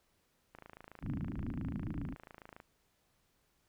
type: click train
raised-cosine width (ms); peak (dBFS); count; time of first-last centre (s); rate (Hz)
0.5; -35; 57; 0.55-2.601; 27.3
type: low-pass noise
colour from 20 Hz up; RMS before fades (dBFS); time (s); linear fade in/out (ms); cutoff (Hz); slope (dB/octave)
white; -39; 1.01-2.16; 50; 290; 48
effects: pink hiss -75 dBFS RMS until 3.68 s